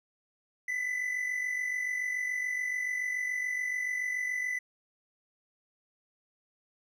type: tone pair together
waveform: triangle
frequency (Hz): 1994 / 2041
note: B6 / C7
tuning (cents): +16 / -44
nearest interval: unison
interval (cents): 40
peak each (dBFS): -29 / -37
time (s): 0.68-4.59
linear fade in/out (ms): 5
effects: none